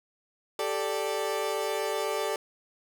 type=chord; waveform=30% pulse; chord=G suspended second; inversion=none; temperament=equal; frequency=392 / 440 / 587.3 Hz; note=G4 / A4 / D5; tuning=0 / 0 / 0 cents; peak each=-31 / -29 / -30 dBFS; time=0.59-2.36 s; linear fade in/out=2 ms; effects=none